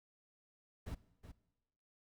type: noise with echo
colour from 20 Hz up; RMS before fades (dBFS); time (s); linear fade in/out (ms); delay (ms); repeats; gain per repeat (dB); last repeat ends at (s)
brown; -43; 0.86-0.95; 10; 370; 1; -10; 1.32
effects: noise-tail reverb RT60 1.0 s tail -19 dB re dry